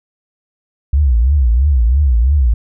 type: tone with vibrato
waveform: sine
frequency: 64.6 Hz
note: C2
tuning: 21 cents flat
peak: -8 dBFS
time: 0.93-2.54 s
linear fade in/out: 5 ms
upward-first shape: triangle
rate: 3 Hz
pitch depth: 290 cents each way
effects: none